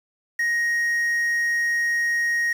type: tone with quantisation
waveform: triangle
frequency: 1875 Hz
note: A#6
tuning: 10 cents sharp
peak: -18 dBFS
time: 0.39-2.53 s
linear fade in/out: 5 ms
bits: 7
effects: none